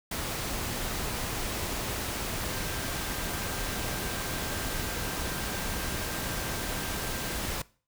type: tone in noise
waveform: sine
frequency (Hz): 1577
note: G6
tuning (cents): +10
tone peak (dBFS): -44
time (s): 2.52-7.37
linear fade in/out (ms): 5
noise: pink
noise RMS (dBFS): -33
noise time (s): 0.11-7.62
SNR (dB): -14
effects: noise-tail reverb RT60 0.4 s tail -21 dB re dry